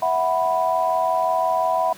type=chord; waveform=sine; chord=E suspended second; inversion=none; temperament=equal with one note detuned; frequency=654.3 / 740 / 987.8 Hz; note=E5 / F#5 / B5; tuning=-13 / 0 / 0 cents; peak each=-22 dBFS; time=0.02-1.93 s; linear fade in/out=5 ms; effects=pink hiss -43 dBFS RMS until 1.97 s + high-pass 150 Hz 12 dB/octave